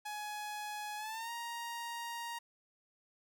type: tone with pitch glide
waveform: sawtooth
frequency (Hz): 840 to 937.4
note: G#5 to A#5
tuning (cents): +19 to +9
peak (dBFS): -36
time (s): 0.05-2.39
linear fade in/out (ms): 10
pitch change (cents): +190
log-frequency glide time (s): 0.97-1.31
effects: none